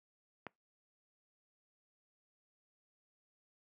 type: click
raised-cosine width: 0.5 ms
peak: -27 dBFS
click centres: 0.467 s
effects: noise-tail reverb RT60 0.2 s tail -25 dB re dry + high-pass 150 Hz 12 dB/octave